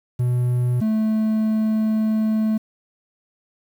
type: tone pair in turn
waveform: triangle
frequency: 123.47 / 217.9 Hz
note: B2 / A3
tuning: 0 / -17 cents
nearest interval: minor seventh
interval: 983 cents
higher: second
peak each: -15 dBFS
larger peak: neither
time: 0.19-0.81 / 0.81-2.58 s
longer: second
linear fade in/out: 10 ms
effects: 8-bit